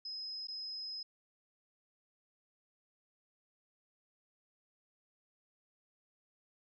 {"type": "tone with dropouts", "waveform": "sine", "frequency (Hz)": 5090, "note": "D#8", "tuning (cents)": 39, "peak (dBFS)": -40, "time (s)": [0.05, 1.03], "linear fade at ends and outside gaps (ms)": 5, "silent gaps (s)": [0.472, 0.483], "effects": []}